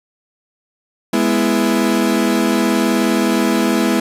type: chord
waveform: 35% pulse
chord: E major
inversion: first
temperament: equal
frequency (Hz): 207.7 / 246.9 / 329.6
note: G#3 / B3 / E4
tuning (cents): 0 / 0 / 0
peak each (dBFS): -16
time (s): 1.13-4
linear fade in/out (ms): 5
effects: resampled to 32000 Hz + 7-bit